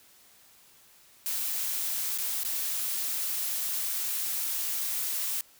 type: noise with dropouts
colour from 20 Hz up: blue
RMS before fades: -31 dBFS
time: 1.26-5.41 s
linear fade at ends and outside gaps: 0 ms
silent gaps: 2.177-2.185 / 2.434-2.449 s
effects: white hiss -58 dBFS RMS until 5.59 s